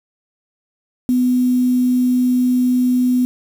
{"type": "tone with quantisation", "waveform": "sine", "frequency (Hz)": 250.2, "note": "B3", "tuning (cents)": 23, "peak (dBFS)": -12, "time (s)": [1.09, 3.25], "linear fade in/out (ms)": 0, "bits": 6, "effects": []}